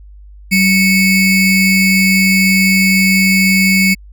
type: ring-modulated tone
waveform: square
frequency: 1201 Hz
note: D6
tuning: 38 cents sharp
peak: -6 dBFS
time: 0.51-3.95 s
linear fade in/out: 20 ms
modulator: 1010 Hz
effects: added 50 Hz sine -34 dBFS peak until 4.12 s